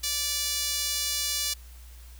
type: tone with high-pass filter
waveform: sawtooth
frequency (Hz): 582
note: D5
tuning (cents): -16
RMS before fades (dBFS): -29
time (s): 0.03-1.54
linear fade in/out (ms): 10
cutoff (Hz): 4400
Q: 1.2
effects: added 60 Hz sine -44 dBFS peak until 2.19 s + white hiss -55 dBFS RMS until 2.19 s